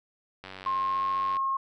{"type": "click train", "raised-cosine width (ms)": 0.3, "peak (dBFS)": -25, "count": 89, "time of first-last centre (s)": [0.44, 1.368], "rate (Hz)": 94.8}
{"type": "tone with pitch glide", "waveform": "sine", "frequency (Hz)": [1066, 1077.1], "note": ["C6", "C6"], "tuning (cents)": [32, 50], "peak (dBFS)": -25, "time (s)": [0.66, 1.57], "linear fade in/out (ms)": 5, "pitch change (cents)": 18, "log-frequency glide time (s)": [0.77, 1.07]}
{"effects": []}